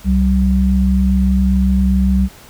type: tone pair together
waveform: sine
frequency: 66.21 / 191.2 Hz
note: C2 / G3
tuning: +21 / -43 cents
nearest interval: octave + tritone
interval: 1836 cents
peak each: -13 dBFS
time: 0.04-2.29 s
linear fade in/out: 50 ms
effects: pink hiss -41 dBFS RMS until 2.49 s